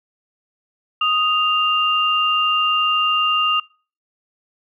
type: tone pair together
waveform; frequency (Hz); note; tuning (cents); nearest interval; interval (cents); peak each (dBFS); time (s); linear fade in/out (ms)
sine; 1244.6 / 2794; D#6 / F7; 0 / 0; octave + major second; 1400; -18; 1.01-3.6; 5
effects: noise-tail reverb RT60 0.4 s tail -24 dB re dry